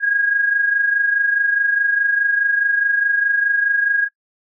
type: tone pair together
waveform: sine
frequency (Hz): 1636.4 / 1661.2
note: G#6 / G#6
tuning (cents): -26 / 0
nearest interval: unison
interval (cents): 26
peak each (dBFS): -15 / -22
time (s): 0-4.09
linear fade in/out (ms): 50
effects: noise-tail reverb RT60 0.1 s tail -22 dB re dry